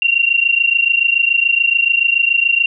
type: tone pair together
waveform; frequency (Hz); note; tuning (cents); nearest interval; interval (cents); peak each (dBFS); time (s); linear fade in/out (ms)
sine; 2744 / 2771; F7 / F7; -31 / -14; unison; 17; -14; 0.02-2.66; 2
effects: none